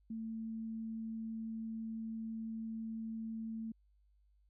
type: tone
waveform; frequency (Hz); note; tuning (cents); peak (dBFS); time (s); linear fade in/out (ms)
sine; 223.5; A3; +27; -39; 0.1-3.72; 5
effects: added 50 Hz sine -67 dBFS peak until 4.49 s